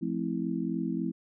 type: chord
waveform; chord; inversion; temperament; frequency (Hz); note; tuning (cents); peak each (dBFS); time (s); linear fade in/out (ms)
sine; F major seventh; none; just; 174.61 / 218.3 / 261.9 / 327.4; F3 / A3 / C4 / E4; 0 / -13 / +2 / -12; -34; 0.01-1.12; 20
effects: none